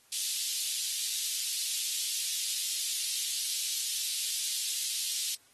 pink high-pass noise, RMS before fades -33 dBFS, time 0.12-5.35 s, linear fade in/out 5 ms, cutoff 3400 Hz, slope 24 dB/octave, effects white hiss -63 dBFS RMS until 5.53 s + AAC 32 kbps

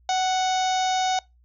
harmonic tone with a mistuned harmonic, 740 Hz, F#5, in tune, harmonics 1 / 2 / 3 / 4 / 5 / 6 / 7 / 8 / 9, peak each -21 / -35 / -36 / -37 / -32 / -40 / -37 / -37 / -38 dBFS, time 0.09-1.19 s, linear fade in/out 2 ms, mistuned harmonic 1, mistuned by +18 cents, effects noise-tail reverb RT60 0.2 s tail -23 dB re dry + added 60 Hz sine -55 dBFS peak until 1.44 s

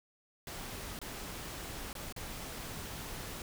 pink noise with dropouts, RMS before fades -43 dBFS, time 0.47-3.42 s, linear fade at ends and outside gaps 1 ms, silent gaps 0.99-1.015 / 1.93-1.952 / 2.125-2.163 s, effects none

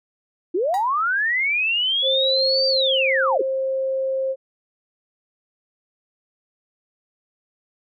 sine linear two-way sweep, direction up then down, 319.8 to 4699 to 319.8 Hz, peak -18 dBFS, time 0.54-3.42 s, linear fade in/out 10 ms, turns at 2.67 s
35% pulse tone with exponential decay, 958 Hz, A#5, 47 cents sharp, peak -24 dBFS, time 0.74-0.89 s, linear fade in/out 1 ms, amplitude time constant 31 ms
sine tone, 531 Hz, C5, 25 cents sharp, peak -20 dBFS, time 2.02-4.36 s, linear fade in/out 50 ms
effects none

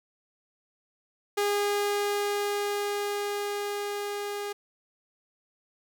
sawtooth tone with level ramp, 408.8 Hz, G#4, 27 cents flat, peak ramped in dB -20 to -28 dBFS, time 1.37-4.53 s, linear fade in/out 10 ms, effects none

